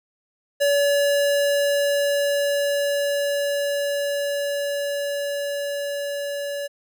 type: tone with level ramp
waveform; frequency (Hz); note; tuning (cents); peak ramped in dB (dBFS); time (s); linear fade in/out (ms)
square; 570; C#5; +48; -17 to -27; 0.6-6.68; 20
effects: none